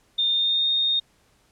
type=tone with pitch glide; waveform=sine; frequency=3629 to 3684 Hz; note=A#7 to A#7; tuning=-47 to -21 cents; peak=-19 dBFS; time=0.18-1 s; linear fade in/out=10 ms; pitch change=+26 cents; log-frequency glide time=0.3-0.7 s; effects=pink hiss -62 dBFS RMS until 1.51 s + low-pass 11000 Hz 12 dB/octave